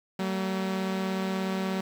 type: tone pair together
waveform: sawtooth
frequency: 189.9 / 226.6 Hz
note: F#3 / A#3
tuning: +45 / -49 cents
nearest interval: minor third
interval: 306 cents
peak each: -24 / -32 dBFS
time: 0.19-1.81 s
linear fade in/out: 5 ms
effects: low-pass 5000 Hz 12 dB/octave + 8-bit